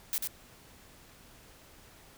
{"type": "noise with echo", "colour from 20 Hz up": "blue", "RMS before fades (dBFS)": -31, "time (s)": [0.13, 0.18], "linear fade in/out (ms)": 0, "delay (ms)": 93, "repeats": 1, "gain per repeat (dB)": -3, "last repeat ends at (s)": 0.273, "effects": ["pink hiss -56 dBFS RMS until 2.17 s"]}